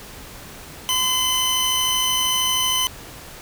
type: tone pair together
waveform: sawtooth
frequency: 1029 / 3034 Hz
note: C6 / F#7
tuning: -29 / +43 cents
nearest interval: octave + perfect fifth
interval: 1872 cents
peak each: -21 / -16 dBFS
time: 0.89-2.87 s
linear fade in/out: 0 ms
effects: pink hiss -39 dBFS RMS until 3.41 s